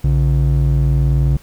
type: ring-modulated tone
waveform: triangle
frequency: 99.7 Hz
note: G2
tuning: 30 cents sharp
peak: -6 dBFS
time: 0.04-1.37 s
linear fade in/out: 5 ms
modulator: 39.7 Hz
effects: pink hiss -47 dBFS RMS until 1.42 s